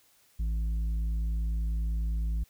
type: tone with tanh clipping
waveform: sine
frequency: 55 Hz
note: A1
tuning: in tune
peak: -28 dBFS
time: 0.39-2.44 s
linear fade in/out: 10 ms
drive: 6 dB
effects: white hiss -64 dBFS RMS until 2.49 s